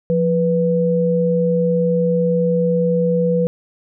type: tone pair together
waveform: sine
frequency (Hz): 173.95 / 492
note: F3 / B4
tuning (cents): -7 / -7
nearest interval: octave + tritone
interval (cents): 1800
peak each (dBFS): -17 / -16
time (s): 0.1-3.47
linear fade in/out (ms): 0
effects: none